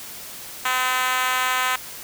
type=tone with high-pass filter; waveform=5% pulse; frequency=255.3 Hz; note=C4; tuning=42 cents flat; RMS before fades=-22 dBFS; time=0.65-1.76 s; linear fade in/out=5 ms; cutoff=1000 Hz; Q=1.7; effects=white hiss -37 dBFS RMS until 2.03 s